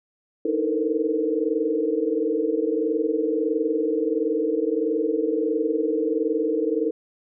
sine tone cluster, 299 / 318.6 / 444 / 465.5 / 506 Hz, D4 / D#4 / A4 / A#4 / B4, +31 / +41 / +16 / -2 / +42 cents, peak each -31 / -25 / -25 / -26 / -33 dBFS, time 0.45-6.91 s, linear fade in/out 5 ms, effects none

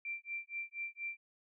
sine tone with tremolo, 2356 Hz, D7, 5 cents sharp, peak -36 dBFS, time 0.05-1.17 s, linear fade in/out 2 ms, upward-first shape sine, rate 4.2 Hz, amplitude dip 100%, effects none

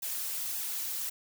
blue noise with flanger, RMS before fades -35 dBFS, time 0.02-1.1 s, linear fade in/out 10 ms, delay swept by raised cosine 1.1 to 6.9 ms, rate 1.8 Hz, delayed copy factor +0.75, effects none

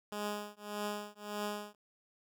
10% pulse tone with tremolo, 207.7 Hz, G#3, in tune, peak -26 dBFS, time 0.12-1.75 s, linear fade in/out 2 ms, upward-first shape triangle, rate 1.7 Hz, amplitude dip 100%, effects none

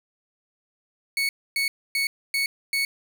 30% pulse tone bursts, 2217 Hz, C#7, in tune, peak -19 dBFS, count 5, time 1.17-2.85 s, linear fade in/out 2 ms, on 120 ms, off 270 ms, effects none

